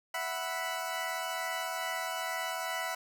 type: chord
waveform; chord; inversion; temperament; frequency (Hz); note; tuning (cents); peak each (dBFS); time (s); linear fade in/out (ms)
20% pulse; E suspended second; none; equal; 659.3 / 740 / 987.8; E5 / F#5 / B5; 0 / 0 / 0; -33; 0.14-2.95; 5
effects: none